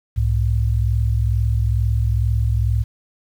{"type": "tone pair together", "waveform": "sine", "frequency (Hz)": [65.41, 107.65], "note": ["C2", "A2"], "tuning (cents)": [0, -37], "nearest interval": "major sixth", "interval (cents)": 863, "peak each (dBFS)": -18, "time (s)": [0.16, 2.84], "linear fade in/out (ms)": 20, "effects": ["8-bit"]}